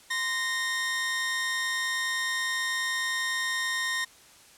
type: tone pair together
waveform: sawtooth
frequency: 1038 / 1849.5 Hz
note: C6 / A#6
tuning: -14 / -14 cents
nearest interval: minor seventh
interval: 1000 cents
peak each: -32 / -24 dBFS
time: 0.1-4.05 s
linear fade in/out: 10 ms
effects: white hiss -54 dBFS RMS until 4.57 s + low-pass 10000 Hz 12 dB/octave